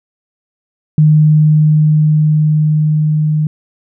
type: tone with level ramp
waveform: sine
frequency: 153.2 Hz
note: D#3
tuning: 27 cents flat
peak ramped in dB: -4 to -10 dBFS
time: 0.98-3.47 s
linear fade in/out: 2 ms
effects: none